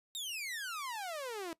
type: exponential sweep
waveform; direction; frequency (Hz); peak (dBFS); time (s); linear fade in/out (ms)
sawtooth; down; 3800 to 317.5; -35; 0.15-1.53; 0
effects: noise-tail reverb RT60 0.1 s tail -20 dB re dry + resampled to 32000 Hz